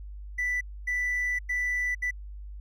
triangle tone bursts at uneven times, 1979 Hz, B6, 3 cents sharp, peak -23 dBFS, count 4, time 0.38-0.61 / 0.87-1.39 / 1.49-1.95 / 2.02-2.11 s, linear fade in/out 10 ms, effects tanh soft clip ceiling -21 dBFS + added 50 Hz sine -38 dBFS peak until 2.6 s

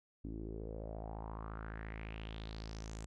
sawtooth tone with low-pass filter sweep, 54.4 Hz, A1, 19 cents flat, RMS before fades -45 dBFS, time 0.24-3.06 s, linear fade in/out 5 ms, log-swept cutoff 280 to 7900 Hz, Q 4.4, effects none

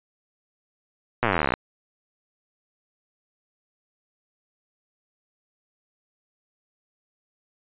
slowing click train, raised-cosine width 0.5 ms, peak -6 dBFS, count 27, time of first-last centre 1.23-1.538 s, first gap 8 ms, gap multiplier 1.03, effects resampled to 8000 Hz

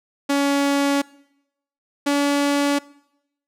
sawtooth tone pair in turn, 281.4 / 285.2 Hz, C#4 / C#4, +26 / +49 cents, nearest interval unison, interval 23 cents, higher second, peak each -13 dBFS, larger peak neither, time 0.29-1.02 / 2.06-2.79 s, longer neither, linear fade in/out 10 ms, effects noise-tail reverb RT60 0.8 s tail -22 dB re dry + low-pass 11000 Hz 12 dB/octave

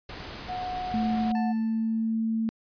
pink noise, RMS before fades -39 dBFS, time 0.09-1.32 s, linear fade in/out 2 ms
sine tone, 732 Hz, F#5, 19 cents flat, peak -30 dBFS, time 0.48-1.53 s, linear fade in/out 20 ms
sine tone with pitch glide, 220.6 to 223.7 Hz, A3 to A3, +5 to +29 cents, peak -24 dBFS, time 0.94-2.49 s, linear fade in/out 0 ms, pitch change +24 cents, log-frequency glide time 1.08-1.7 s
25% pulse tone with exponential decay, 882 Hz, A5, 4 cents sharp, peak -31 dBFS, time 1.35-2.14 s, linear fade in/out 2 ms, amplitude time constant 170 ms
effects resampled to 11025 Hz

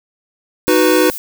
violet noise, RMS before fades -26 dBFS, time 0.67-1.18 s, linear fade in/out 0 ms
square chord, B major, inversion first, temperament equal, 311.1 / 370 / 493.9 Hz, D#4 / F#4 / B4, 0 / 0 / 0 cents, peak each -15 dBFS, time 0.68-1.1 s, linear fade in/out 0 ms
effects none

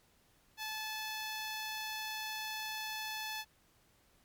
10% pulse tone, 867 Hz, A5, 26 cents flat, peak -30 dBFS, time 0.57-3.45 s, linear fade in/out 50 ms, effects pink hiss -69 dBFS RMS until 4.24 s + MP3 96 kbps

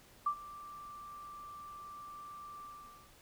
sine tone with ADSR envelope, 1174.7 Hz, D6, in tune, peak -27 dBFS, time 0.26-3.13 s, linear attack 7 ms, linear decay 78 ms, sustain -19 dB, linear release 490 ms, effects pink hiss -61 dBFS RMS until 3.21 s

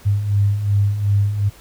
sine beating tone pair, 99.3 / 102 Hz, G2 / G#2, +23 / -31 cents, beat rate 2.7 Hz, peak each -22 / -15 dBFS, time 0.05-1.5 s, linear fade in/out 20 ms, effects pink hiss -46 dBFS RMS until 1.6 s

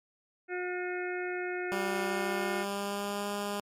harmonic tone, 360.3 Hz, F#4, 46 cents flat, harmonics 1 / 2 / 4 / 5 / 6 / 7, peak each -34 / -41 / -39 / -43 / -43 / -47 dBFS, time 0.48-2.66 s, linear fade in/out 50 ms
10% pulse tone with pitch glide, 196 to 203.6 Hz, G3 to G#3, 0 to -34 cents, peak -24 dBFS, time 1.72-3.6 s, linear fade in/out 0 ms, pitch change +66 cents, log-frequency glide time 2.01-3.28 s
effects MP3 64 kbps

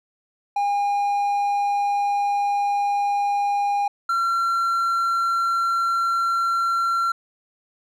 triangle tone pair in turn, 811 / 1363.9 Hz, G#5 / F6, -41 / -41 cents, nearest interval major sixth, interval 900 cents, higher second, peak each -17 dBFS, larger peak neither, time 0.56-3.88 / 4.09-7.12 s, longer first, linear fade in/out 5 ms, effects none

